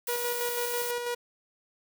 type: noise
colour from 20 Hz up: blue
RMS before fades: -35 dBFS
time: 0.07-0.91 s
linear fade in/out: 2 ms
type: tone with tremolo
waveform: sawtooth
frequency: 481.9 Hz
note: B4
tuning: 43 cents flat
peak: -25 dBFS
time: 0.08-1.15 s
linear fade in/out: 10 ms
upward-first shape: square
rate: 6.1 Hz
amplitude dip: 35%
effects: none